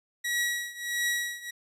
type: tone with tremolo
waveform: sawtooth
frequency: 1919 Hz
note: A#6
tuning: 50 cents sharp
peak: -21 dBFS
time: 0.24-1.51 s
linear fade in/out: 10 ms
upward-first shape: triangle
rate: 1.5 Hz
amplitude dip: 90%
effects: resampled to 32000 Hz